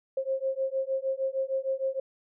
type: beating tone pair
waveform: sine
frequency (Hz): 530 / 536.5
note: C5 / C5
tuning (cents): +22 / +43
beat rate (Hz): 6.5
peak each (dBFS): -30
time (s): 0.17-2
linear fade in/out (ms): 5
effects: none

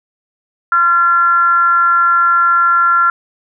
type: tone with frequency modulation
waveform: sine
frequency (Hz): 1373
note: F6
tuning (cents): -30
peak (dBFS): -8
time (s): 0.72-3.1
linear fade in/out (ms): 2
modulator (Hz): 337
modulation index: 0.41
effects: none

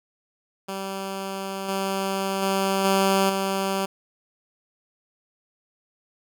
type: tone with level steps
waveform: 10% pulse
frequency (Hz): 193.8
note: G3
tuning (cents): -20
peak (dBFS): -21 / -16 / -13 / -10 / -15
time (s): 0.68-3.86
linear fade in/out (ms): 10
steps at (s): 1.68 / 2.42 / 2.84 / 3.29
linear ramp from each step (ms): 10
effects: none

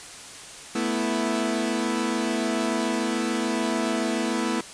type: chord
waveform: sawtooth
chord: A suspended second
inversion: none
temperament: equal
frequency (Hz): 220 / 246.9 / 329.6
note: A3 / B3 / E4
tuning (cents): 0 / 0 / 0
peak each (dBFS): -24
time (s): 0.75-4.61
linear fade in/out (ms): 5
effects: white hiss -41 dBFS RMS until 4.73 s + resampled to 22050 Hz

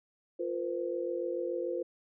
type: chord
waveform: sine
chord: F suspended fourth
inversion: none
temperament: equal with one note detuned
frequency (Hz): 349.2 / 466.2 / 513.1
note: F4 / Bb4 / C5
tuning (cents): 0 / 0 / -34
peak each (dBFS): -35 / -38 / -35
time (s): 0.39-1.83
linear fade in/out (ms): 10
effects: none

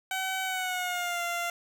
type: tone with pitch glide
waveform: 15% pulse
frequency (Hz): 759 to 692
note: F#5 to F5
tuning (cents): +44 to -16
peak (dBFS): -23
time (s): 0.11-1.5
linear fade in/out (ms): 2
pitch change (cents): -160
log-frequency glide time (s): 0.43-1.22
effects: none

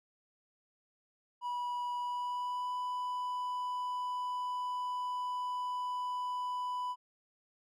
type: tone with pitch glide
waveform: triangle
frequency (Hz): 976 to 993.6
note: B5 to B5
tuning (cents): -21 to +10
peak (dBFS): -32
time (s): 1.41-6.96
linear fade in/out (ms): 50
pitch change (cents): +31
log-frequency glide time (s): 1.98-2.73
effects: none

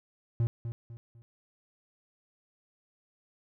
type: tone with echo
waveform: triangle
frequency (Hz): 116.54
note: A#2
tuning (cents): 0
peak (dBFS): -22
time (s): 0.4-0.47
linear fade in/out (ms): 0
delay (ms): 250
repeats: 3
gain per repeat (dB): -9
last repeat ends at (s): 1.22
effects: none

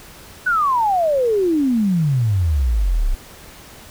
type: exponential sweep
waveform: sine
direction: down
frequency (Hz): 1520 to 31.01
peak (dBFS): -14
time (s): 0.46-3.15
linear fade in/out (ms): 10
effects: pink hiss -41 dBFS RMS until 3.9 s

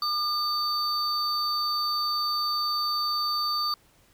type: tone pair together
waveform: triangle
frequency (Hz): 1208 / 4570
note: D6 / D8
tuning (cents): +48 / -48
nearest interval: octave + major seventh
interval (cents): 2304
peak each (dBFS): -26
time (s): 0.02-3.74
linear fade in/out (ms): 2
effects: pink hiss -61 dBFS RMS until 4.13 s

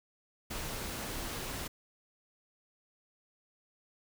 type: noise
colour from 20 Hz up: pink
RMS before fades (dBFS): -39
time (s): 0.5-1.68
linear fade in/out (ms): 10
effects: none

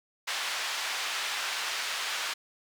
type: band-pass noise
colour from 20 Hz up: white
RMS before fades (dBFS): -33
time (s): 0.27-2.34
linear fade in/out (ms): 10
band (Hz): 880 to 4000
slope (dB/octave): 12
effects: none

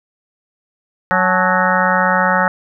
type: harmonic tone with a mistuned harmonic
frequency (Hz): 185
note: F#3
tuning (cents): 0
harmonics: 1 / 3 / 4 / 5 / 6 / 7 / 8 / 9 / 10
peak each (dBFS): -21 / -20 / -23 / -18 / -23 / -19 / -19 / -24 / -21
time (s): 1.11-2.48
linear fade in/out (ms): 0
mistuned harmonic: 5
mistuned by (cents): -93
effects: none

